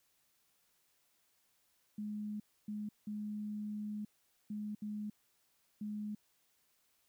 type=tone bursts at uneven times; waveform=sine; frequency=210 Hz; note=G#3; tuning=19 cents sharp; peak=-38 dBFS; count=6; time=1.98-2.4 / 2.68-2.89 / 3.07-4.05 / 4.5-4.75 / 4.82-5.1 / 5.81-6.15 s; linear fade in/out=5 ms; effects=white hiss -75 dBFS RMS until 7.08 s